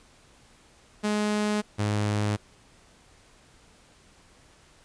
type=tone pair in turn; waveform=sawtooth; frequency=210 / 104.49 Hz; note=G#3 / G#2; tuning=+19 / +11 cents; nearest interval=octave; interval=1208 cents; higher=first; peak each=-20 dBFS; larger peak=neither; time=1.03-1.62 / 1.78-2.37 s; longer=neither; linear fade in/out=20 ms; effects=pink hiss -57 dBFS RMS until 4.84 s + resampled to 22050 Hz